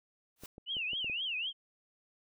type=noise with exponential growth; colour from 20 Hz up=white; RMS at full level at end=-43 dBFS; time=0.36-0.46 s; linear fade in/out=2 ms; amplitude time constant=21 ms
type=clicks; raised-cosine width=2 ms; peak=-35 dBFS; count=6; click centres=0.436 / 0.581 / 0.768 / 0.933 / 1.045 / 1.098 s
type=tone with vibrato; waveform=sine; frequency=2852 Hz; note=F7; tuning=36 cents sharp; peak=-33 dBFS; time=0.66-1.53 s; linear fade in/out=50 ms; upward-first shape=triangle; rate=3.9 Hz; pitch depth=270 cents each way
effects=none